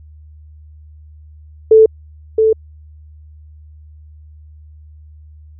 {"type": "tone with echo", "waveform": "sine", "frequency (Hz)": 440, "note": "A4", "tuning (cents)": 0, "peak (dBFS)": -3, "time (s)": [1.71, 1.86], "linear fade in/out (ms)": 5, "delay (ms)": 670, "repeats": 1, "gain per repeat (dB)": -5, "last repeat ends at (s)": 2.53, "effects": ["added 76 Hz sine -37 dBFS peak until 5.59 s"]}